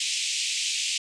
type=band-pass noise; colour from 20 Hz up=pink; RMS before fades=-28 dBFS; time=0-0.98 s; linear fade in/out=5 ms; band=2400 to 8400 Hz; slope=48 dB/octave; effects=none